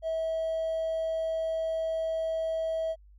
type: tone with hard clipping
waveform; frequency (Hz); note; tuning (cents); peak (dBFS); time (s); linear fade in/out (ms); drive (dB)
triangle; 647; E5; -32; -28; 0.02-2.96; 50; 4
effects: added 50 Hz sine -52 dBFS peak until 3.18 s